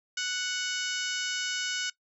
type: harmonic tone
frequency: 740 Hz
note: F#5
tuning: in tune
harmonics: 2 / 3 / 4 / 5 / 6 / 7 / 8 / 9 / 10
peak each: -34 / -39 / -35 / -41 / -41 / -38 / -39 / -42 / -43 dBFS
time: 0.17-1.9 s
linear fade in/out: 5 ms
effects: noise-tail reverb RT60 0.1 s tail -20 dB re dry